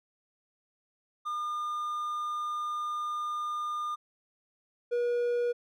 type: tone pair in turn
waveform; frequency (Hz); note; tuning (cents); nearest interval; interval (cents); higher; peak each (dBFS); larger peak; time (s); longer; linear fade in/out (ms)
triangle; 1210 / 481.3; D#6 / B4; -49 / -45; octave + major third; 1596; first; -29 / -24; second; 1.25-3.96 / 4.91-5.53; first; 20
effects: none